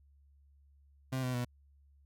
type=tone with pitch steps; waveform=30% pulse; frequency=130.81 / 126.65 / 122.62 Hz; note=C3 / B2 / B2; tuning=0 / +44 / -12 cents; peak=-30 dBFS; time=1.12-1.45 s; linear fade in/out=10 ms; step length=110 ms; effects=added 70 Hz sine -61 dBFS peak until 2.05 s